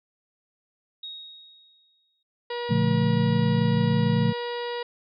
sine tone with exponential decay, 3761 Hz, A#7, 15 cents sharp, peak -33 dBFS, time 1.03-2.23 s, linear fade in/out 5 ms, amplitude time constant 260 ms
harmonic tone, 480 Hz, B4, 49 cents flat, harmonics 1 / 2 / 3 / 4 / 5 / 6 / 7 / 8 / 9 / 10, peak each -30 / -35 / -45 / -39 / -49 / -42 / -48 / -43 / -53 / -46 dBFS, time 2.5-4.83 s, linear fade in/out 5 ms
sine chord, Bb major seventh, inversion none, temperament equal with one note detuned, 116.54 / 143.4 / 174.61 / 220 Hz, Bb2 / D3 / F3 / A3, 0 / -41 / 0 / 0 cents, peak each -25 dBFS, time 2.69-4.33 s, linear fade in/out 20 ms
effects none

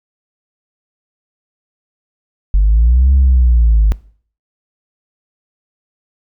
sine linear two-way sweep, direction up then down, 46.79 to 68.2 to 50.7 Hz, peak -5 dBFS, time 2.54-3.92 s, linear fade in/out 0 ms, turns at 3.13 s, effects noise-tail reverb RT60 0.5 s tail -22 dB re dry + tanh soft clip ceiling -4 dBFS

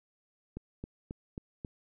click train, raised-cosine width 3 ms, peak -26 dBFS, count 5, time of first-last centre 0.57-1.648 s, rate 3.71 Hz, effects none

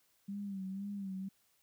sine tone with vibrato, 196 Hz, G3, in tune, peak -38 dBFS, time 0.28-1.29 s, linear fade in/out 10 ms, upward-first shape sine, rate 2 Hz, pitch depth 64 cents each way, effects white hiss -73 dBFS RMS until 1.62 s

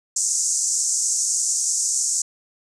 pink band-pass noise, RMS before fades -22 dBFS, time 0.16-2.22 s, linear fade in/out 5 ms, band 6100 to 8300 Hz, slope 48 dB/octave, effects none

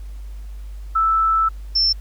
sine tone pair in turn, 1318.5 / 5355 Hz, E6 / E8, 0 / +26 cents, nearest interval 2 octaves, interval 2426 cents, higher second, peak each -14 dBFS, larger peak neither, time 0.95-1.49 / 1.75-1.93 s, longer first, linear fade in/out 10 ms, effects added 50 Hz sine -30 dBFS peak until 2 s + pink hiss -54 dBFS RMS until 2 s

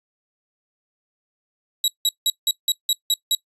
sawtooth tone bursts, 3869 Hz, B7, 36 cents flat, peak -13 dBFS, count 8, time 1.84-3.35 s, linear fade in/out 2 ms, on 40 ms, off 170 ms, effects noise-tail reverb RT60 0.1 s tail -20 dB re dry + resampled to 32000 Hz

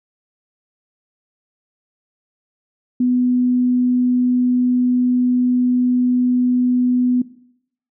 sine tone, 248.7 Hz, B3, 12 cents sharp, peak -13 dBFS, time 3-7.22 s, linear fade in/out 5 ms, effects noise-tail reverb RT60 0.7 s tail -18 dB re dry

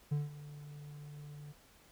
triangle tone with ADSR envelope, 146.83 Hz, D3, in tune, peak -27 dBFS, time 0.11-1.53 s, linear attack 14 ms, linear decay 170 ms, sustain -17 dB, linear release 19 ms, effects pink hiss -63 dBFS RMS until 1.91 s

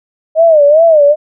sine tone with vibrato, 619 Hz, D#5, 9 cents flat, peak -3 dBFS, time 0.35-1.16 s, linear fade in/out 50 ms, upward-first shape sine, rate 2.5 Hz, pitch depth 140 cents each way, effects none

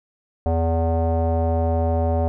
square tone with low-pass filter, 82.41 Hz, E2, in tune, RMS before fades -20 dBFS, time 0.46-2.28 s, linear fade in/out 0 ms, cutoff 670 Hz, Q 7.3, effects none

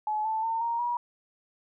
sine tone with pitch steps, 854 / 879.5 / 905.8 / 932.9 / 960.8 Hz, G#5 / A5 / A#5 / A#5 / B5, +48 / -1 / -50 / +1 / -48 cents, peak -26 dBFS, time 0.07-0.97 s, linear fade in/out 2 ms, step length 180 ms, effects none

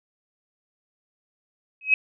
sine tone with exponential growth, 2549 Hz, D#7, 41 cents sharp, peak -10 dBFS, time 1.81-1.94 s, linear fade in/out 2 ms, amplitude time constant 28 ms, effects none

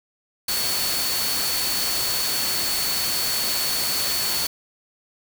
sine tone in noise, 4435 Hz, C#8, in tune, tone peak -26 dBFS, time 0.48-4.47 s, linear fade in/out 5 ms, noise white, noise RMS -25 dBFS, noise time 0.48-4.47 s, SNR -4 dB, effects none

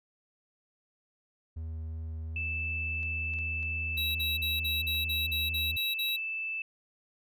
triangle tone with vibrato, 80 Hz, D#2, 49 cents sharp, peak -33 dBFS, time 1.56-5.77 s, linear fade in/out 10 ms, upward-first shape sine, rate 2.8 Hz, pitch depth 8 cents each way
sine tone, 2637 Hz, E7, in tune, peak -32 dBFS, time 2.36-6.62 s, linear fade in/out 2 ms
clicks, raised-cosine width 0.2 ms, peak -37 dBFS, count 11, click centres 3.031 / 3.337 / 3.388 / 3.629 / 3.976 / 4.11 / 4.203 / 4.586 / 4.95 / 5.583 / 6.087 s
square tone bursts, 3865 Hz, B7, 38 cents flat, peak -31 dBFS, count 10, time 3.97-6.166 s, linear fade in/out 10 ms, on 180 ms, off 44 ms
effects none

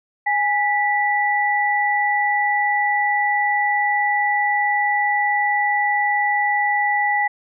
sine tone pair together, 826 / 1964.6 Hz, G#5 / B6, -10 / -10 cents, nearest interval octave + minor third, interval 1500 cents, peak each -19 dBFS, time 0.26-7.28 s, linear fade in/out 10 ms, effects none

